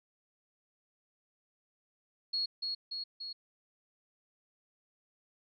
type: tone with echo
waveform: sine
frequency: 4320 Hz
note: C#8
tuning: 45 cents flat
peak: -30 dBFS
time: 2.33-2.46 s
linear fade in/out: 10 ms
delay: 290 ms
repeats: 3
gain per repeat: -3 dB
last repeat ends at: 3.33 s
effects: none